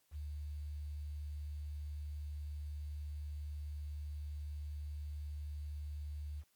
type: tone with quantisation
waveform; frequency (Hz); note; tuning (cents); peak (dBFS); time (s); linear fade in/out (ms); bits
sine; 74; D2; +14; -40; 0.11-6.44; 50; 11
effects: white hiss -75 dBFS RMS until 6.55 s + MP3 96 kbps